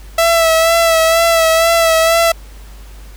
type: tone with vibrato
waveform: sawtooth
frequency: 659.3 Hz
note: E5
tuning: in tune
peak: -5 dBFS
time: 0.18-2.32 s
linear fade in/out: 5 ms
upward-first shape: sine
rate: 2.1 Hz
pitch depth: 34 cents each way
effects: added 50 Hz sine -32 dBFS peak until 3.16 s + pink hiss -43 dBFS RMS until 3.16 s